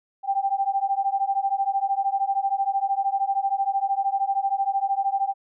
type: beating tone pair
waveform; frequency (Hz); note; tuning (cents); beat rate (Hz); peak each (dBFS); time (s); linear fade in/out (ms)
sine; 780 / 793; G5 / G5; -9 / +20; 13; -24; 0.23-5.34; 50
effects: none